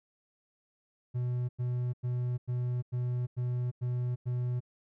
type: tone bursts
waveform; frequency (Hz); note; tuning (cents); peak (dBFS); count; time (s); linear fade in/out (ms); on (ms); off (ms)
triangle; 123.47; B2; 0; -27; 8; 1.14-4.605; 20; 350; 95
effects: none